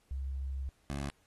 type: tone pair in turn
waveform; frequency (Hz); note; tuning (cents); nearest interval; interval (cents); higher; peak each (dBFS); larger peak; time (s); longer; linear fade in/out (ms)
sine / 15% pulse; 67.2 / 70.06; C2 / C#2; +47 / +19; minor second; 72; second; -34 / -29; second; 0.11-0.69 / 0.9-1.1; first; 0
effects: pink hiss -71 dBFS RMS until 1.26 s + AAC 32 kbps